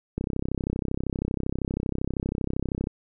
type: click train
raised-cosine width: 3 ms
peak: -14 dBFS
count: 89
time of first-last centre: 0.18-2.871 s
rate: 32.7 Hz
effects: none